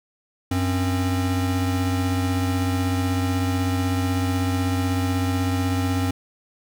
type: tone pair together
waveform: square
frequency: 94 / 265.9 Hz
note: F#2 / C4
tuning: +28 / +28 cents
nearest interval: octave + tritone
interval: 1800 cents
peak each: -23 / -25 dBFS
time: 0.51-6.11 s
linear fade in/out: 5 ms
effects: none